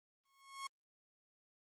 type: tone with exponential growth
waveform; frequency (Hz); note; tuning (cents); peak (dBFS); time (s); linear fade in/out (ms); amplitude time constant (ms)
sawtooth; 1093; C#6; -25; -36; 0.25-0.67; 5; 90
effects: Opus 24 kbps